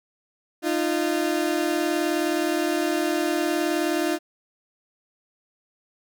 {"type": "tone pair together", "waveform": "30% pulse", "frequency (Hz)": [306.3, 345.7], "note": ["D#4", "F4"], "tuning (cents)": [-27, -18], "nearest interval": "major second", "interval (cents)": 209, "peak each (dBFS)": -22, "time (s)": [0.62, 4.19], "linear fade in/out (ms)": 50, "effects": []}